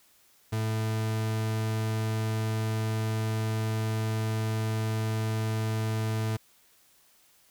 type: tone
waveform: 40% pulse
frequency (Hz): 110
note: A2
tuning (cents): 0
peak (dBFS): -26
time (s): 0.52-6.37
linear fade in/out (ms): 10
effects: white hiss -62 dBFS RMS until 7.5 s